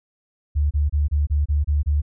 sine tone bursts, 73.42 Hz, D2, in tune, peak -16 dBFS, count 8, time 0.55-2.019 s, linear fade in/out 20 ms, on 160 ms, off 27 ms, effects none

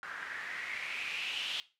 blue noise with low-pass filter sweep, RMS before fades -39 dBFS, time 0.03-1.6 s, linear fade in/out 0 ms, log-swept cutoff 1500 to 3200 Hz, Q 5.4, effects noise-tail reverb RT60 0.3 s tail -18 dB re dry

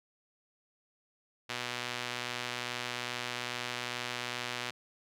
sawtooth tone with band-pass filter, 122.4 Hz, B2, 15 cents flat, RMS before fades -38 dBFS, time 1.49-4.71 s, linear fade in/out 10 ms, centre 3000 Hz, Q 0.88, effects none

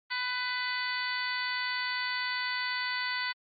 harmonic tone, 498.9 Hz, B4, 17 cents sharp, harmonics 2 / 3 / 4 / 5 / 6 / 7 / 8 / 9, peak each -38 / -36 / -34 / -43 / -44 / -43 / -44 / -38 dBFS, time 0.1-3.33 s, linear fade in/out 20 ms, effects Opus 32 kbps

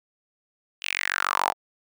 sawtooth tone with high-pass filter sweep, 47.07 Hz, F#1, 30 cents sharp, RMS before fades -26 dBFS, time 0.81-1.54 s, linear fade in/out 50 ms, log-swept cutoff 2900 to 770 Hz, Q 5.2, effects none

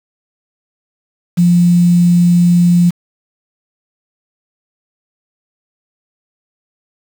sine tone with quantisation, 174.61 Hz, F3, in tune, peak -6 dBFS, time 1.37-2.91 s, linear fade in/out 20 ms, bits 5, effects none

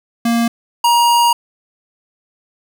square tone pair in turn, 233.1 / 946.8 Hz, A#3 / A#5, 0 / +27 cents, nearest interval 2 octaves, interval 2427 cents, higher second, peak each -13 / -10 dBFS, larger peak second, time 0.25-0.48 / 0.84-1.33 s, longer second, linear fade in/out 5 ms, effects none

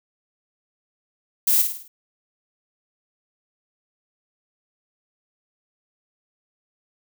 violet noise with echo, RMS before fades -18 dBFS, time 1.47-1.62 s, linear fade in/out 5 ms, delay 52 ms, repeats 5, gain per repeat -6 dB, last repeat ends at 1.88 s, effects none

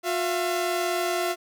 sawtooth tone pair together, 358.1 / 676 Hz, F4 / E5, +43 / +43 cents, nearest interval major seventh, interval 1100 cents, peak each -23 dBFS, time 0.03-1.36 s, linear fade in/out 50 ms, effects none

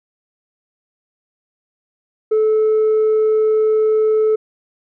triangle tone with tanh clipping, 434.2 Hz, A4, 23 cents flat, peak -12 dBFS, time 2.31-4.36 s, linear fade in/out 10 ms, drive 6 dB, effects none

